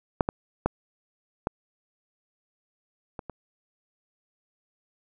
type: clicks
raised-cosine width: 1 ms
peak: -6 / -11 / -8 / -11 / -21 / -22 dBFS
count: 6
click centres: 0.208 / 0.289 / 0.66 / 1.471 / 3.192 / 3.297 s
effects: none